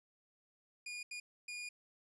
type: tone bursts at uneven times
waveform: sawtooth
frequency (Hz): 2436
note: D#7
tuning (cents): -37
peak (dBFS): -39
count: 3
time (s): 0.86-1.03 / 1.11-1.2 / 1.48-1.69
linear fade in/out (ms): 5
effects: resampled to 22050 Hz